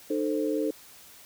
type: chord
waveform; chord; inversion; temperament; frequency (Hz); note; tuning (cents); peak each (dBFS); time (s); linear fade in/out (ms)
sine; A diminished; second; equal with one note detuned; 304 / 440 / 523.3; Eb4 / A4 / C5; -40 / 0 / 0; -28 / -29 / -32; 0.1-0.71; 5
effects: white hiss -51 dBFS RMS until 1.25 s